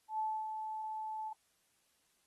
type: tone with ADSR envelope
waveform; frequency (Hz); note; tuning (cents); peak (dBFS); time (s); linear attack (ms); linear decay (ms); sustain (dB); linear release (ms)
sine; 870; A5; -20; -32; 0.08-1.33; 110; 280; -6; 8
effects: white hiss -75 dBFS RMS until 2.26 s + AAC 32 kbps